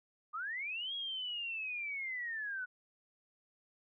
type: linear two-way sweep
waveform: sine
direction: up then down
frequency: 1174.7 to 3322 to 1458 Hz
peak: -37 dBFS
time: 0.33-2.66 s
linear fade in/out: 20 ms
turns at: 0.94 s
effects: none